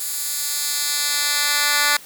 10% pulse tone with high-pass filter sweep, 291.9 Hz, D4, 10 cents flat, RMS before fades -21 dBFS, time 0-1.97 s, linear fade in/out 5 ms, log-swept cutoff 9200 to 1700 Hz, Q 0.72, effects white hiss -42 dBFS RMS until 2.05 s + high-pass 60 Hz 12 dB/octave

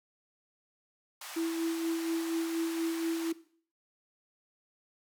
pink band-pass noise, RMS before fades -44 dBFS, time 1.21-3.32 s, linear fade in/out 5 ms, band 770 to 15000 Hz, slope 24 dB/octave
sine tone with tremolo, 329.6 Hz, E4, in tune, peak -28 dBFS, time 1.36-3.33 s, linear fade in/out 10 ms, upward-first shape sine, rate 4.2 Hz, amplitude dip 45%
effects noise-tail reverb RT60 0.5 s tail -17 dB re dry

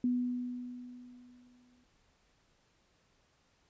sine tone with exponential decay, 246.9 Hz, B3, in tune, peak -26 dBFS, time 0.04-1.84 s, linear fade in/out 2 ms, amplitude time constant 390 ms, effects pink hiss -71 dBFS RMS until 3.69 s + resampled to 16000 Hz

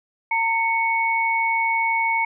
sine tone pair together, 911.4 / 2217 Hz, A#5 / C#7, -39 / 0 cents, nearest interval octave + minor third, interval 1539 cents, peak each -21 dBFS, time 0.31-2.25 s, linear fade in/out 5 ms, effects none

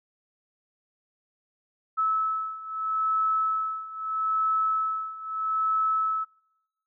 sine beating tone pair, 1301 / 1301.78 Hz, E6 / E6, -23 / -22 cents, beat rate 0.78 Hz, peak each -29 / -26 dBFS, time 1.97-6.25 s, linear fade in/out 20 ms, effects noise-tail reverb RT60 0.9 s tail -26 dB re dry

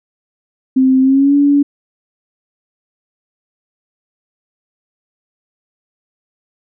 sine tone with pitch glide, 261.6 to 285.3 Hz, C4 to C#4, 0 to +50 cents, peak -7 dBFS, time 0.76-1.63 s, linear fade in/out 10 ms, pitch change +150 cents, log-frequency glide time 1.01-1.35 s, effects none

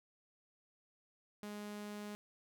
sawtooth tone, 207.7 Hz, G#3, in tune, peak -40 dBFS, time 1.43-2.15 s, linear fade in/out 0 ms, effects none

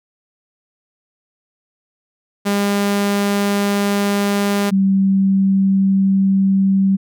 sawtooth / sine tone pair in turn, 201.9 / 193.7 Hz, G#3 / G3, -49 / -20 cents, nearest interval minor second, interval 71 cents, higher first, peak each -11 dBFS, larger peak neither, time 2.45-4.71 / 4.71-6.97 s, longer neither, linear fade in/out 20 ms, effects none

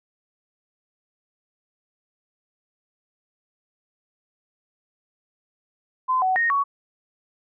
sine tone with pitch steps, 1027 / 749 / 1858 / 1119 Hz, C6 / F#5 / A#6 / C#6, -33 / +21 / -6 / +16 cents, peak -18 dBFS, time 6.08-6.64 s, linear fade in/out 20 ms, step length 140 ms, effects none

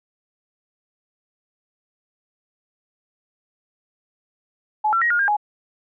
sine tone with pitch steps, 853 / 1353 / 1889 / 1425 / 1608 / 835 Hz, G#5 / E6 / A#6 / F6 / G6 / G#5, +46 / +45 / +22 / +34 / +44 / +9 cents, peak -16 dBFS, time 4.84-5.368 s, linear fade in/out 10 ms, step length 88 ms, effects none

